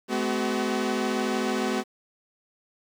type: tone cluster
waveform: sawtooth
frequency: 213.9 / 253.5 / 376.9 Hz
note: A3 / B3 / F#4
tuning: -49 / +45 / +32 cents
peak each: -25 dBFS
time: 0.08-1.84 s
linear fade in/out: 50 ms
effects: low-pass 8000 Hz 12 dB/octave + 9-bit